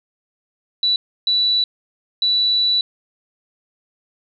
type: tone bursts at uneven times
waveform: sine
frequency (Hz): 3951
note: B7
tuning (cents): 0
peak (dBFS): -14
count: 3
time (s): 0.83-0.96 / 1.27-1.64 / 2.22-2.81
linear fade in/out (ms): 2
effects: none